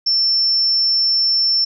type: tone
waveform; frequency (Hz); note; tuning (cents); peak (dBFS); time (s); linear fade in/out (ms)
sine; 5380; E8; +34; -13; 0.06-1.65; 10
effects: none